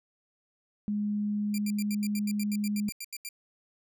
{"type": "tone", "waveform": "sine", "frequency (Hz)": 207.7, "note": "G#3", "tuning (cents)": 0, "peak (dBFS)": -27, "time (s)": [0.88, 2.89], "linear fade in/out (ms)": 0}
{"type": "tone bursts", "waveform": "10% pulse", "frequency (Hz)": 2376, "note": "D7", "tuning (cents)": 20, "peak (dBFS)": -27, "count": 15, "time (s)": [1.54, 3.289], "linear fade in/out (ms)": 2, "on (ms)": 41, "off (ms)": 81}
{"effects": []}